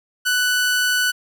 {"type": "tone", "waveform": "sawtooth", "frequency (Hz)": 1488, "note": "F#6", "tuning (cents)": 9, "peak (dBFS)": -13, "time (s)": [0.25, 1.12], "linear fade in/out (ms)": 20, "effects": []}